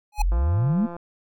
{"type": "tone with exponential growth", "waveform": "square", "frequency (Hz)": 839, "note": "G#5", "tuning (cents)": 17, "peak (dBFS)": -21, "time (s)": [0.12, 0.22], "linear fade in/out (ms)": 5, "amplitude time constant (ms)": 20}
{"type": "exponential sweep", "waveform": "sine", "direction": "up", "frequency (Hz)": [34.65, 239.6], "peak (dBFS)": -18, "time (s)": [0.18, 0.87], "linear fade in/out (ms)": 20}
{"type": "click train", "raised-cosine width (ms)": 1, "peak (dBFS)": -23, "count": 112, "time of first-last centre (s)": [0.32, 0.965], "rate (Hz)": 172}
{"effects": []}